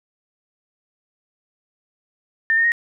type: tone with pitch steps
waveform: sine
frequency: 1800 / 1834.6 / 1869.9 Hz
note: A6 / A#6 / A#6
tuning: +39 / -28 / +5 cents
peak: -14 dBFS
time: 2.5-2.719 s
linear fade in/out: 0 ms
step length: 73 ms
effects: none